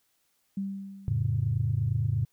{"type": "tone with exponential decay", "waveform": "sine", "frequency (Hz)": 196, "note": "G3", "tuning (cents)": 0, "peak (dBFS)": -27, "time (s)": [0.57, 1.63], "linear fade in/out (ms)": 5, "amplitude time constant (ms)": 230}
{"type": "chord", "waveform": "sine", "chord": "F augmented", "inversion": "none", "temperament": "equal", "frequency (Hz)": [87.31, 110, 138.59], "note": ["F2", "A2", "C#3"], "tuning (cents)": [0, 0, 0], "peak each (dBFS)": [-32, -26, -29], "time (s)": [1.08, 2.25], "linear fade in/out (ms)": 0}
{"effects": ["tanh soft clip ceiling -15 dBFS", "white hiss -72 dBFS RMS until 2.32 s"]}